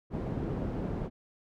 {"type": "low-pass noise", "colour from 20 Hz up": "white", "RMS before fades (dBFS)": -34, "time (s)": [0.1, 1.1], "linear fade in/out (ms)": 50, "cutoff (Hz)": 300, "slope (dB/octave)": 12, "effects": []}